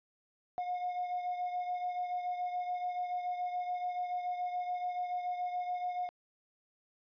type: beating tone pair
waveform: triangle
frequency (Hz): 718 / 725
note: F5 / F#5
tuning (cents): +48 / -35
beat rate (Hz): 7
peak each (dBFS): -31 / -38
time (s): 0.58-6.09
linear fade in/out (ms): 0
effects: tanh soft clip ceiling -29 dBFS + resampled to 11025 Hz